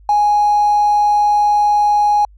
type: tone with hard clipping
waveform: triangle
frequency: 830.6 Hz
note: G#5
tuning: in tune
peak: -10 dBFS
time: 0.09-2.25 s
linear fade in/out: 2 ms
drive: 3 dB
effects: added 50 Hz sine -41 dBFS peak until 2.37 s